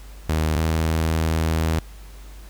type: tone pair in turn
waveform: sawtooth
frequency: 78.6 / 80.39 Hz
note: D#2 / E2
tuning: +18 / -43 cents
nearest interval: unison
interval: 39 cents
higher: second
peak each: -15 dBFS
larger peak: neither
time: 0.29-0.56 / 0.56-1.79 s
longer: second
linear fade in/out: 0 ms
effects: added 50 Hz sine -38 dBFS peak until 2.49 s + pink hiss -49 dBFS RMS until 2.49 s